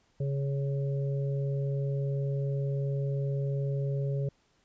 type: harmonic tone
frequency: 138.59 Hz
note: C#3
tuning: in tune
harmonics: 1 / 3 / 4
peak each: -28 / -38 / -40 dBFS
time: 0.2-4.29 s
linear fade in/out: 5 ms
effects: pink hiss -69 dBFS RMS until 4.64 s + resampled to 16000 Hz